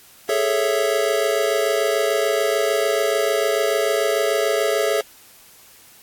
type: chord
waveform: square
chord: A major seventh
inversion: third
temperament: equal with one note detuned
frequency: 413.2 / 440 / 554.4 / 659.3 Hz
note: G#4 / A4 / C#5 / E5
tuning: -9 / 0 / 0 / 0 cents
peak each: -24 dBFS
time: 0.29-5.01 s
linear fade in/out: 2 ms
effects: white hiss -48 dBFS RMS until 6.02 s + AAC 64 kbps